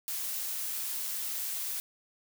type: noise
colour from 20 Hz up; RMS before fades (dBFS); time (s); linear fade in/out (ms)
blue; -35; 0.08-1.8; 0
effects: none